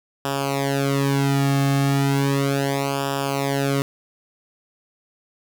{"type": "tone with flanger", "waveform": "sawtooth", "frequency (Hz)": 138.6, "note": "C#3", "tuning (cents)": 0, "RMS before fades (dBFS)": -21, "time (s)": [0.25, 3.82], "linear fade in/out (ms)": 0, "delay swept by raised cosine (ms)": [0.47, 2.07], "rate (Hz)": 0.35, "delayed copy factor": -1, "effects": []}